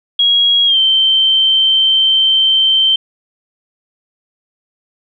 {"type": "tone with pitch glide", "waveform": "sine", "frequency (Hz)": [3300, 3115], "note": ["G#7", "G7"], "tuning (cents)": [-12, -12], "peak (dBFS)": -8, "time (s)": [0.19, 2.96], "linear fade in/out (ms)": 5, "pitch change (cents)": -100, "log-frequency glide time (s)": [0.66, 0.78], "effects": []}